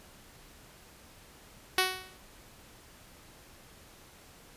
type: tone with exponential decay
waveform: 5% pulse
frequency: 372.9 Hz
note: F#4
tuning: 14 cents sharp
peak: -10 dBFS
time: 1.78-2.18 s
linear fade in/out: 1 ms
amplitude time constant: 85 ms
effects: pink hiss -55 dBFS RMS until 4.56 s + resampled to 32000 Hz